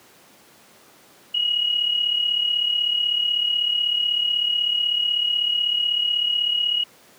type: tone with amplitude modulation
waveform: sine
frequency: 2897 Hz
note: F#7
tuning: 37 cents flat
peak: -16 dBFS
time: 1.34-6.84 s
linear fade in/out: 10 ms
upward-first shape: sine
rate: 36.1 Hz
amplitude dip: 60%
effects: pink hiss -51 dBFS RMS until 7.18 s + high-pass 200 Hz 12 dB/octave